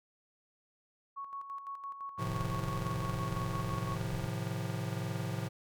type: tone with tremolo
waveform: sine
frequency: 1108.7 Hz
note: C#6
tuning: in tune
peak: -38 dBFS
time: 1.16-3.96 s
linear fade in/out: 20 ms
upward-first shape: square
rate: 5.9 Hz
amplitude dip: 55%
type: chord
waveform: square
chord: F dominant seventh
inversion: first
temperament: just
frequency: 109.13 / 130.96 / 157.15 / 174.61 Hz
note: A2 / C3 / Eb3 / F3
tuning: -14 / +2 / +18 / 0 cents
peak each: -39 / -40 / -45 / -41 dBFS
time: 2.18-5.49 s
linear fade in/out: 20 ms
type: noise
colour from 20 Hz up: brown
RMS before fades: -44 dBFS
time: 2.25-4.27 s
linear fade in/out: 2 ms
effects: none